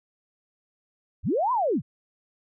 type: linear two-way sweep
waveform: sine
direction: up then down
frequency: 38.56 to 1046.5 to 87.1 Hz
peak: -21 dBFS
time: 1.23-1.82 s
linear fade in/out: 50 ms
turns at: 1.52 s
effects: none